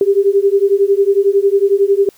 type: beating tone pair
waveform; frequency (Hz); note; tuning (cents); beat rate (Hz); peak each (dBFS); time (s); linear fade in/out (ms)
sine; 392 / 403; G4 / G4; 0 / +48; 11; -12; 0.01-2.09; 2
effects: white hiss -49 dBFS RMS until 2.17 s